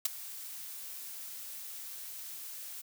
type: noise with ADSR envelope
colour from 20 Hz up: blue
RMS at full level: -26 dBFS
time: 0.05-2.82 s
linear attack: 6 ms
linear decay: 15 ms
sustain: -18 dB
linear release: 15 ms
effects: none